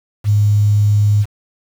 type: tone with quantisation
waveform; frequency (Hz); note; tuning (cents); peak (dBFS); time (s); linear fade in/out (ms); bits
sine; 103.83; G#2; 0; -9; 0.24-1.26; 50; 6
effects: none